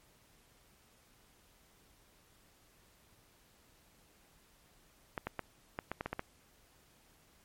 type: clicks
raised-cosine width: 0.5 ms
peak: -21 dBFS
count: 9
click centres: 5.178 / 5.27 / 5.393 / 5.789 / 5.916 / 6.009 / 6.06 / 6.13 / 6.194 s
effects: pink hiss -66 dBFS RMS until 7.44 s + MP3 64 kbps